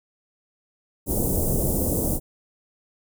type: band-stop noise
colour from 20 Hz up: pink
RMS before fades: -23 dBFS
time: 1.06-2.2 s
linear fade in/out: 50 ms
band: 590 to 8800 Hz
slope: 24 dB/octave
effects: none